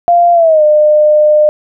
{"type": "tone with pitch glide", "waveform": "sine", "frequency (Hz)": [694, 604.2], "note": ["F5", "D5"], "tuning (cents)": [-11, 49], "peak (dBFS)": -4, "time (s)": [0.08, 1.49], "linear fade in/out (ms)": 0, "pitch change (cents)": -240, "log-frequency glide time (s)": [0.33, 0.63], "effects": []}